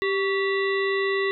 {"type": "harmonic tone with a mistuned harmonic", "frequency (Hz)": 392, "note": "G4", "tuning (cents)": 0, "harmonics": [1, 3, 5, 7, 9, 10], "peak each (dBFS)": [-23, -32, -27, -37, -39, -38], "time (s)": [0.02, 1.31], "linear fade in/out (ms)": 0, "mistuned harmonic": 3, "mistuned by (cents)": -70, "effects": []}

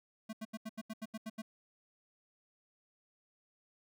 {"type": "tone bursts", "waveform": "square", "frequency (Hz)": 220, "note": "A3", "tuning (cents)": 0, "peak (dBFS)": -40, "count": 10, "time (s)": [0.29, 1.42], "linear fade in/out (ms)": 10, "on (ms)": 41, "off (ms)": 80, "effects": []}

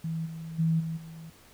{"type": "tone with level steps", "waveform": "sine", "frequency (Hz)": 162.5, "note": "E3", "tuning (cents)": -24, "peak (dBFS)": [-29, -36, -22, -30, -41], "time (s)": [0.04, 1.3], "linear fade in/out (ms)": 5, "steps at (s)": [0.25, 0.58, 0.79, 0.96], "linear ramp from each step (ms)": 20, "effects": ["pink hiss -56 dBFS RMS until 1.53 s"]}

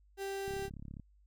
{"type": "tone", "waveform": "35% pulse", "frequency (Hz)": 392, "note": "G4", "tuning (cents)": 0, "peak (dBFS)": -35, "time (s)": [0.17, 0.7], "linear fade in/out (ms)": 50}
{"type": "click train", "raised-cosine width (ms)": 5, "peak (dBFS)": -34, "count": 19, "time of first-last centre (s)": [0.48, 0.997], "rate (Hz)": 34.8}
{"effects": ["added 50 Hz sine -62 dBFS peak until 1.26 s"]}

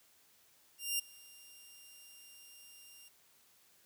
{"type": "tone with ADSR envelope", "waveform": "10% pulse", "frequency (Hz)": 2794, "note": "F7", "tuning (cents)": 0, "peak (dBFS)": -22, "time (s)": [0.78, 3.09], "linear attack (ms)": 210, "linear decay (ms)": 10, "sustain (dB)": -24, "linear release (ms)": 16, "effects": ["white hiss -67 dBFS RMS until 3.85 s", "high-pass 60 Hz 12 dB/octave"]}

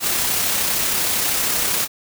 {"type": "noise with amplitude modulation", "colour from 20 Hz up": "white", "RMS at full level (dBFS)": -19, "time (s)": [0, 1.88], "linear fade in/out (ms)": 50, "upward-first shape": "sine", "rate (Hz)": 32.8, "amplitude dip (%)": 25, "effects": []}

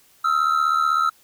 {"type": "ring-modulated tone", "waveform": "triangle", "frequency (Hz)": 1318.5, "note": "E6", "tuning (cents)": 0, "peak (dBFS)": -12, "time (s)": [0.24, 1.1], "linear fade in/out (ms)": 10, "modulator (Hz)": 38, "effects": ["white hiss -56 dBFS RMS until 1.23 s"]}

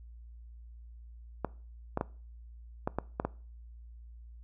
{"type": "clicks", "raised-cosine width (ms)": 1, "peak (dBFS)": -16, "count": 7, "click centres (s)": [1.447, 1.974, 2.011, 2.875, 2.986, 3.199, 3.25], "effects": ["noise-tail reverb RT60 0.4 s tail -21 dB re dry", "added 58 Hz sine -47 dBFS peak until 4.43 s"]}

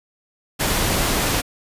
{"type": "noise", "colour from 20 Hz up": "pink", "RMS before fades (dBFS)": -20, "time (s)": [0.59, 1.42], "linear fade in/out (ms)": 20, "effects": ["resampled to 32000 Hz"]}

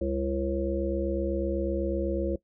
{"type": "harmonic tone", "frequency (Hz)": 68, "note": "C#2", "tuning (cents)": -33, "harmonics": [1, 3, 5, 7, 8], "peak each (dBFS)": [-32, -35, -30, -36, -31], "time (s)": [0.01, 2.36], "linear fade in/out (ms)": 5, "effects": ["noise-tail reverb RT60 0.1 s tail -19 dB re dry"]}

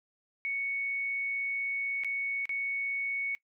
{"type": "tone with dropouts", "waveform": "sine", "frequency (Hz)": 2221, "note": "C#7", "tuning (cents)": 3, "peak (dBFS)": -30, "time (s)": [0.45, 3.35], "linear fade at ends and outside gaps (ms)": 0, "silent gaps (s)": [[2.036, 2.046], [2.455, 2.493]], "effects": ["noise-tail reverb RT60 0.1 s tail -21 dB re dry"]}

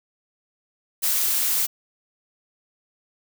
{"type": "noise", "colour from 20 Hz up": "blue", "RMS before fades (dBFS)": -22, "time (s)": [1.02, 1.67], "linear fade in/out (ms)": 20, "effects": []}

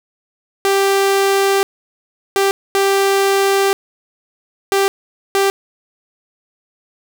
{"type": "tone bursts at uneven times", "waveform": "sawtooth", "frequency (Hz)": 392.8, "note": "G4", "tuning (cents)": 4, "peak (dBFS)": -8, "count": 5, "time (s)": [[0.65, 1.63], [2.36, 2.51], [2.75, 3.73], [4.72, 4.88], [5.35, 5.5]], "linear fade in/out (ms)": 0, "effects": []}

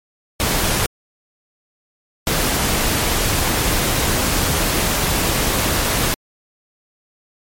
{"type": "noise bursts at uneven times", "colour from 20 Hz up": "pink", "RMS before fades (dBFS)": -18, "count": 2, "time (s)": [[0.4, 0.86], [2.27, 6.14]], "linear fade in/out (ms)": 0, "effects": ["MP3 64 kbps"]}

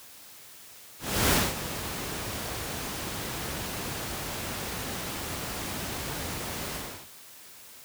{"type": "noise with ADSR envelope", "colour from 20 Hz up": "pink", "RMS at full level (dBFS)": -21, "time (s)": [0.99, 7.09], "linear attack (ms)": 330, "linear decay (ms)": 210, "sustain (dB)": -13, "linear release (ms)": 350, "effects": ["white hiss -49 dBFS RMS until 7.84 s", "high-pass 60 Hz 12 dB/octave"]}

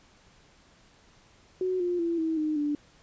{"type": "tone with pitch steps", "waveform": "sine", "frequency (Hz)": [370, 353.3, 337.3, 322.1, 307.6, 293.7], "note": ["F#4", "F4", "E4", "E4", "D#4", "D4"], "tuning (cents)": [0, 20, 40, -40, -20, 0], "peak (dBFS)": -25, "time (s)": [1.61, 2.75], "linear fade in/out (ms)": 2, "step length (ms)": 190, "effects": ["pink hiss -59 dBFS RMS until 3.02 s", "resampled to 16000 Hz"]}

